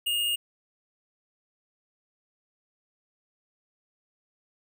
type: tone with amplitude modulation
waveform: square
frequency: 2843 Hz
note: F7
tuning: 30 cents sharp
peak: -24 dBFS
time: 0.06-0.36 s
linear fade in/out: 10 ms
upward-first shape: sine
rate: 115 Hz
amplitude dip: 30%
effects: none

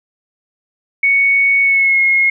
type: tone with pitch glide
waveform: sine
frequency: 2223 to 2158 Hz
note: C#7 to C#7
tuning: +4 to -47 cents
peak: -9 dBFS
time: 1.03-2.3 s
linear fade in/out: 5 ms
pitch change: -51 cents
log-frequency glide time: 1.62-2 s
effects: none

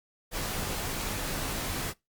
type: noise with comb filter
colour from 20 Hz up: pink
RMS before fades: -33 dBFS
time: 0.31-1.94 s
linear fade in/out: 50 ms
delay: 17 ms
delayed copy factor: -0.5
effects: noise-tail reverb RT60 0.2 s tail -23 dB re dry + Opus 48 kbps

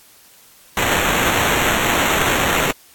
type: noise with sample-and-hold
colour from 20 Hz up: blue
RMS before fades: -18 dBFS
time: 0.77-2.71 s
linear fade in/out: 2 ms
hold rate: 4900 Hz
effects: white hiss -48 dBFS RMS until 2.94 s + AAC 64 kbps

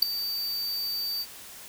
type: tone with ADSR envelope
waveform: square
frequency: 4620 Hz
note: D8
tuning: 29 cents flat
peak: -12 dBFS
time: 0.02-1.26 s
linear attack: 7 ms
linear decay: 4 ms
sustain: -17 dB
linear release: 49 ms
effects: white hiss -45 dBFS RMS until 1.68 s

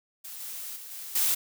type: noise with level steps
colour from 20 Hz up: blue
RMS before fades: -41 / -38 / -43 / -40 / -25 dBFS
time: 0.24-1.35 s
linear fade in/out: 10 ms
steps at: 0.4 / 0.76 / 0.91 / 1.15 s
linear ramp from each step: 5 ms
effects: none

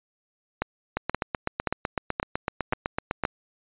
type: two click trains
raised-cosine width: 0.5 ms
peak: -10 / -9 dBFS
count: 19 / 6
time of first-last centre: 0.97-3.237 / 0.62-3.252 s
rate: 7.94 / 1.9 Hz
effects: resampled to 8000 Hz

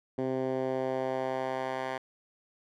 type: tone with band-pass filter sweep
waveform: 10% pulse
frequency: 130.81 Hz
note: C3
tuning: in tune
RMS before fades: -32 dBFS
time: 0.18-1.98 s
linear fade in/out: 5 ms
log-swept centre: 330 to 1200 Hz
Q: 1.1
effects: none

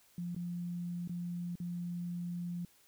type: tone with dropouts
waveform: sine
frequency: 174.61 Hz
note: F3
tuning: in tune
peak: -36 dBFS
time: 0.18-2.65 s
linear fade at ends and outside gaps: 2 ms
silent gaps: 0.348-0.363 / 1.076-1.094 / 1.555-1.601 s
effects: white hiss -66 dBFS RMS until 2.87 s

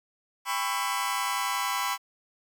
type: chord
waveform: sawtooth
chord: C# half-diminished seventh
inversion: second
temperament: just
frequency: 798.3 / 997.9 / 1108.7 / 1330.5 Hz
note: G5 / B5 / C#6 / E6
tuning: +31 / +18 / 0 / +16 cents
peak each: -31 / -26 / -29 / -32 dBFS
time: 0.45-1.98 s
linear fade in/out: 50 ms
effects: 10-bit

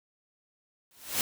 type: noise with exponential growth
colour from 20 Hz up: white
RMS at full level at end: -25 dBFS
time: 0.91-1.21 s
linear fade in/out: 1 ms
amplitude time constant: 65 ms
effects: none

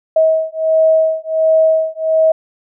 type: beating tone pair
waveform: sine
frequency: 638 / 639.4 Hz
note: D#5 / D#5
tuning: +43 / +47 cents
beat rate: 1.4 Hz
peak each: -13 dBFS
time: 0.16-2.32 s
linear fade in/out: 5 ms
effects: none

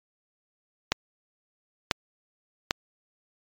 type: clicks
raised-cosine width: 0.2 ms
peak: -4 dBFS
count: 3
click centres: 0.92 / 1.912 / 2.709 s
effects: MP3 96 kbps

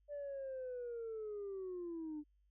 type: linear sweep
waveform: sine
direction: down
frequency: 587.3 to 293.7 Hz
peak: -40 dBFS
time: 0.08-2.24 s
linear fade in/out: 50 ms
effects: tanh soft clip ceiling -39 dBFS + added 50 Hz sine -70 dBFS peak until 2.5 s

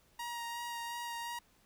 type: tone with vibrato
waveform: sawtooth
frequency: 943 Hz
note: A#5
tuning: 20 cents sharp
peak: -35 dBFS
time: 0.19-1.39 s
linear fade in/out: 5 ms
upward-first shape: sine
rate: 2.8 Hz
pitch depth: 15 cents each way
effects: pink hiss -68 dBFS RMS until 1.65 s

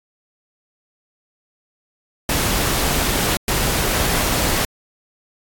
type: noise bursts at uneven times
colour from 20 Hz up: pink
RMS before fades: -19 dBFS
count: 2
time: 2.29-3.37 / 3.48-4.65 s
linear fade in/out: 2 ms
effects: AAC 64 kbps

